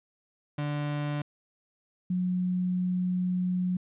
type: tone pair in turn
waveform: 35% pulse / sine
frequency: 146.83 / 181.54 Hz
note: D3 / F#3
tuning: 0 / -33 cents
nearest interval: major third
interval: 367 cents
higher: second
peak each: -27 / -25 dBFS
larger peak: second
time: 0.58-1.22 / 2.1-3.77 s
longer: second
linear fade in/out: 5 ms
effects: resampled to 8000 Hz + 11-bit